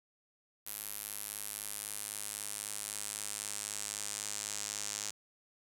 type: tone with band-pass filter sweep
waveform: sawtooth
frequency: 103.83 Hz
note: G#2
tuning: in tune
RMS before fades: -41 dBFS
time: 0.66-5.11 s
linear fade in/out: 10 ms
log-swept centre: 12000 to 7100 Hz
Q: 2.3
effects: none